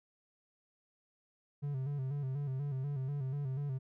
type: tone with vibrato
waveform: triangle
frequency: 137.6 Hz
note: C#3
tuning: 12 cents flat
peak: -32 dBFS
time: 1.62-3.79 s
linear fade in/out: 20 ms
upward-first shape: square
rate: 4.1 Hz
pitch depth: 78 cents each way
effects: none